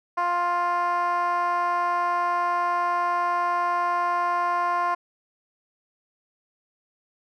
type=tone with band-pass filter; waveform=10% pulse; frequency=350 Hz; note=F4; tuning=4 cents sharp; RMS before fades=-24 dBFS; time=0.17-4.95 s; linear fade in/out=10 ms; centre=920 Hz; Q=5.2; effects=none